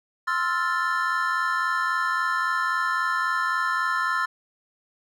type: chord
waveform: triangle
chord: F major seventh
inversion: second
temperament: equal with one note detuned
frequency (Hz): 1046.5 / 1313.2 / 1396.9 / 1760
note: C6 / E6 / F6 / A6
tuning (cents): 0 / -7 / 0 / 0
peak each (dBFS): -26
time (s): 0.27-4.26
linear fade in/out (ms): 10
effects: none

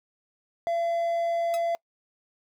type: tone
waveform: triangle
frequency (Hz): 678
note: E5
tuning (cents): +49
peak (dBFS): -22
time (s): 0.67-1.75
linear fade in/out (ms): 0
type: tone with exponential decay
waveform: 5% pulse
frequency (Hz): 1283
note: E6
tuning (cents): -47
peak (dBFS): -21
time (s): 1.54-1.62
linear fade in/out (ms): 0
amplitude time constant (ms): 16
effects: noise-tail reverb RT60 0.1 s tail -25 dB re dry

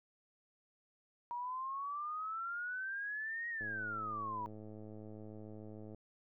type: exponential two-way sweep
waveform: sine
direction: up then down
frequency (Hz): 950 to 1895 to 950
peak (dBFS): -38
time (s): 1.31-4.46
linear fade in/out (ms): 0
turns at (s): 3.49
type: click train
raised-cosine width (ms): 2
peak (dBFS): -38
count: 251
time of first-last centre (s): 3.61-5.946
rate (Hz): 107
effects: none

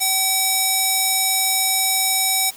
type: tone with band-pass filter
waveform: square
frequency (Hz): 763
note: G5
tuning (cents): -47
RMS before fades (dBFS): -19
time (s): 0-2.51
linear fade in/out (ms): 20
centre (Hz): 10000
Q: 0.98
effects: white hiss -42 dBFS RMS until 2.56 s + high-pass 60 Hz 12 dB/octave

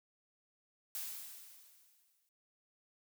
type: noise with exponential decay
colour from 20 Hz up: blue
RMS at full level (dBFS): -40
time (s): 0.95-2.29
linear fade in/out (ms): 1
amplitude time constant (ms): 290
effects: noise-tail reverb RT60 0.3 s tail -26 dB re dry

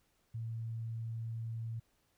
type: tone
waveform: sine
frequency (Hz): 113.8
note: A#2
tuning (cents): -41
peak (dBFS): -37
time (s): 0.34-1.8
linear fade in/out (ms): 10
effects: pink hiss -75 dBFS RMS until 2.17 s

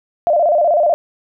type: tone with vibrato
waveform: sine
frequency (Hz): 641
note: E5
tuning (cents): -49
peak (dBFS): -10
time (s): 0.27-0.94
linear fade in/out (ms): 0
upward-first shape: square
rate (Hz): 16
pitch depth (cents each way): 120
effects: none

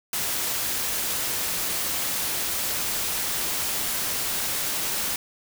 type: noise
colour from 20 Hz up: white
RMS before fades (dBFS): -27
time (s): 0.13-5.16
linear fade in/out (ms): 2
effects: none

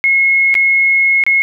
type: tone with dropouts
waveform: sine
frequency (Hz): 2169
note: C#7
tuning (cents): -38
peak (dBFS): -8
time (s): 0.04-1.42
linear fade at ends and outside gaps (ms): 0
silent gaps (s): 0.542-0.552 / 1.238-1.265
effects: none

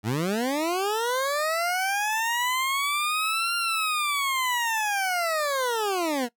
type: linear two-way sweep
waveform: 20% pulse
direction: up then down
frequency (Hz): 98 to 1396.9 to 227.9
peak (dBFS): -19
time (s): 0.03-6.29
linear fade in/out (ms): 50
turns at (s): 3.56
effects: noise-tail reverb RT60 0.1 s tail -20 dB re dry

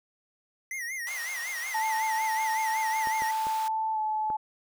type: tone with vibrato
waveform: square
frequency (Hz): 1990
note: B6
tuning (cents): +13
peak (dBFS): -33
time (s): 0.71-3.31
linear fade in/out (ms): 2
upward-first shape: sine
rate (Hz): 5.4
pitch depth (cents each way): 130
type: high-pass noise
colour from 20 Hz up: pink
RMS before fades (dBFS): -42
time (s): 1.07-3.68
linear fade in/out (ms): 0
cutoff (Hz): 790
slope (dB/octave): 24
type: tone with pitch glide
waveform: sine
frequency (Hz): 880 to 863.4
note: A5 to A5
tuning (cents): 0 to -33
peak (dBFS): -26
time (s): 1.74-4.37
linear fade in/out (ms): 10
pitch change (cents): -33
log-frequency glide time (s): 3.93-3.98
type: clicks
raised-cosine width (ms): 1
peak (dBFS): -25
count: 4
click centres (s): 3.072 / 3.221 / 3.469 / 4.302
effects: none

